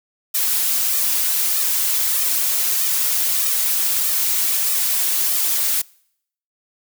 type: noise with flanger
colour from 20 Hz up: blue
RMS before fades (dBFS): -19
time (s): 0.34-5.82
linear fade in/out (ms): 10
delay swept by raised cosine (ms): 1.6 to 5.4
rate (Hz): 1.6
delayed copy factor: +0.9
effects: noise-tail reverb RT60 0.7 s tail -25 dB re dry